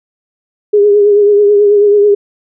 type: tone with vibrato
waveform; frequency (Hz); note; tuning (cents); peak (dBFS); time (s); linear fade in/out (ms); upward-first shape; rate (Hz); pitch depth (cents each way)
sine; 410.8; G#4; -19; -4; 0.73-2.15; 10; triangle; 9.2; 43
effects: none